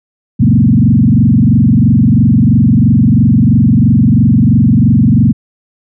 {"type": "tone with frequency modulation", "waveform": "sine", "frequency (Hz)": 174.9, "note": "F3", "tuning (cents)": 3, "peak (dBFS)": -4, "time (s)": [0.39, 5.33], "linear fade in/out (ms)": 20, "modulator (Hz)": 23, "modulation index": 3.3, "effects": []}